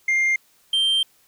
sine tone pair in turn, 2110 / 3150 Hz, C7 / G7, +14 / +8 cents, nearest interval perfect fifth, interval 694 cents, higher second, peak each -14 dBFS, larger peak neither, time 0.08-0.36 / 0.73-1.03 s, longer second, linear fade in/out 5 ms, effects tanh soft clip ceiling -16 dBFS + white hiss -59 dBFS RMS until 1.27 s

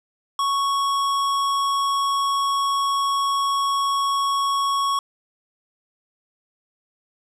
triangle tone with hard clipping, 1108.7 Hz, C#6, in tune, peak -21 dBFS, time 0.39-4.99 s, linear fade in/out 2 ms, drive 18 dB, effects none

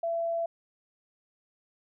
sine tone, 671 Hz, E5, 31 cents sharp, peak -27 dBFS, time 0.03-0.46 s, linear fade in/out 5 ms, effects none

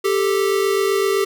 square tone pair together, 392.2 / 440 Hz, G4 / A4, +1 / 0 cents, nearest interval major second, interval 199 cents, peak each -18 / -22 dBFS, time 0.04-1.25 s, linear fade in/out 10 ms, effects none

